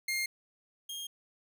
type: tone pair in turn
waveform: sawtooth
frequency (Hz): 2122 / 3232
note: C7 / G#7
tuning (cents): +24 / -48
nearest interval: perfect fifth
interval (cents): 728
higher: second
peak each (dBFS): -27 / -35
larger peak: first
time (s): 0.08-0.26 / 0.89-1.07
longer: neither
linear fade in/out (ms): 5
effects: none